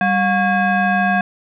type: tone with frequency modulation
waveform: sine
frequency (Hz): 718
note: F5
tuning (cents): +48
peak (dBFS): -13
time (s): 0.01-1.21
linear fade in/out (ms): 2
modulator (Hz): 913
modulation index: 1.3
effects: none